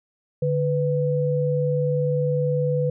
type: tone pair together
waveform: sine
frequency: 146.83 / 496.9 Hz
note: D3 / B4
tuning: 0 / +11 cents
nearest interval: octave + major sixth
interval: 2111 cents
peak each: -22 dBFS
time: 0.42-2.9 s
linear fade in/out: 5 ms
effects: none

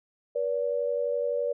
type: tone pair together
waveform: sine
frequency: 483.1 / 574.9 Hz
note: B4 / D5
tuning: -38 / -37 cents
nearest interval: minor third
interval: 301 cents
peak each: -28 / -28 dBFS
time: 0.35-1.53 s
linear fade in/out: 10 ms
effects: none

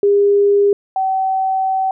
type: tone pair in turn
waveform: sine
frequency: 404.5 / 763.6 Hz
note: G#4 / G5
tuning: -46 / -46 cents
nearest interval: major seventh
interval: 1100 cents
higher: second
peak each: -9 / -14 dBFS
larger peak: first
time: 0.03-0.73 / 0.96-1.91 s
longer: second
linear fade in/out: 2 ms
effects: none

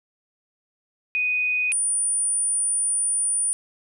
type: tone pair in turn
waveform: sine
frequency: 2489 / 9397 Hz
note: D#7 / D9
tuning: 0 / 0 cents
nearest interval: octave + major seventh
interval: 2300 cents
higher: second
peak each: -20 dBFS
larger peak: neither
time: 1.15-1.72 / 1.72-3.53 s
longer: second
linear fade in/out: 0 ms
effects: none

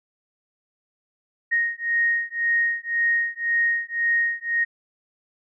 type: beating tone pair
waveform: sine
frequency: 1864.7 / 1866.6 Hz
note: A#6 / A#6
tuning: 0 / +2 cents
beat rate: 1.9 Hz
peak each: -23 dBFS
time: 1.51-4.65 s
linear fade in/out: 20 ms
effects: none

